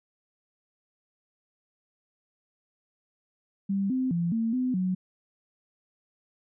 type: tone with pitch steps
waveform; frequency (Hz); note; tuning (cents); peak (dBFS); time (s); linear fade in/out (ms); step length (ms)
sine; 196.6 / 258.4 / 170.8 / 226.5 / 253.9 / 184.7; G3 / C4 / F3 / A#3 / B3 / F#3; +5 / -21 / -38 / -50 / +48 / -3; -24; 3.69-4.95; 10; 210
effects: none